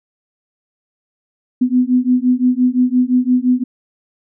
sine beating tone pair, 247.9 / 253.7 Hz, B3 / B3, +7 / +47 cents, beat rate 5.8 Hz, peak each -14 dBFS, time 1.61-3.64 s, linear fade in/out 10 ms, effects none

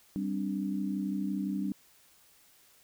sine chord, G suspended fourth, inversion none, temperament equal, 196 / 261.6 / 293.7 Hz, G3 / C4 / D4, 0 / 0 / 0 cents, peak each -32 / -38 / -35 dBFS, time 0.16-1.72 s, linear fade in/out 0 ms, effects white hiss -62 dBFS RMS until 2.83 s

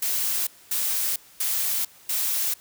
blue noise bursts, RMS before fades -25 dBFS, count 4, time 0.02-2.54 s, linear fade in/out 5 ms, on 450 ms, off 240 ms, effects white hiss -52 dBFS RMS until 2.6 s

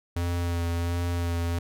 square tone with vibrato, 86 Hz, F2, 26 cents flat, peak -26 dBFS, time 0.16-1.59 s, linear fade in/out 5 ms, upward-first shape sine, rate 1.4 Hz, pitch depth 19 cents each way, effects none

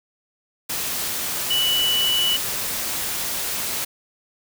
sine tone in noise, 2960 Hz, F#7, in tune, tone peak -18 dBFS, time 1.5-2.37 s, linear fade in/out 10 ms, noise white, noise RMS -26 dBFS, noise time 0.69-3.85 s, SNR +5 dB, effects none

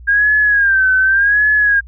sine tone with vibrato, 1611 Hz, G6, 47 cents sharp, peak -9 dBFS, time 0.07-1.81 s, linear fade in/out 20 ms, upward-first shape sine, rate 0.87 Hz, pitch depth 100 cents each way, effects added 60 Hz sine -33 dBFS peak until 1.87 s

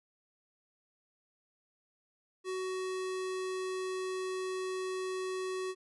square tone, 373.6 Hz, F#4, 17 cents sharp, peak -35 dBFS, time 2.44-5.75 s, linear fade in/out 50 ms, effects resampled to 24000 Hz

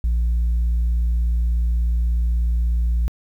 sine tone, 58.27 Hz, A#1, in tune, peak -14 dBFS, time 0.04-3.08 s, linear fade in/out 0 ms, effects tanh soft clip ceiling -15 dBFS + 9-bit

